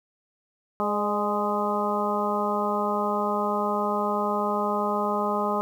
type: harmonic tone with a mistuned harmonic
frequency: 207.7 Hz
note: G#3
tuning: in tune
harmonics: 1 / 2 / 3 / 4 / 5 / 6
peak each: -30 / -30 / -30 / -30 / -30 / -30 dBFS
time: 0.8-5.61 s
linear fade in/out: 0 ms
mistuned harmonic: 3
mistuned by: -35 cents
effects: 9-bit